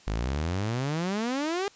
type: exponential sweep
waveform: sawtooth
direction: up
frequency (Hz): 49.34 to 412.1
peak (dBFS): -23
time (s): 0.07-1.68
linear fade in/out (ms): 0
effects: white hiss -55 dBFS RMS until 1.75 s + resampled to 16000 Hz